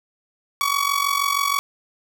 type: tone with amplitude modulation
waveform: sawtooth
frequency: 1129 Hz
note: C#6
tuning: 31 cents sharp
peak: -12 dBFS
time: 0.61-1.59 s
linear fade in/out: 0 ms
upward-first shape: sine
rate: 46.3 Hz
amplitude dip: 75%
effects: none